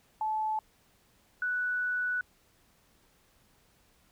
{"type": "tone pair in turn", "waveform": "sine", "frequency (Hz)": [867, 1480.5], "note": ["A5", "F#6"], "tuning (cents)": [-26, 1], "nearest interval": "major sixth", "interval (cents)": 927, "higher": "second", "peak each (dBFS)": -28, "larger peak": "neither", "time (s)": [[0.21, 0.59], [1.42, 2.21]], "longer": "second", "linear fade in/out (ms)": 2, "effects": ["pink hiss -66 dBFS RMS until 4.11 s"]}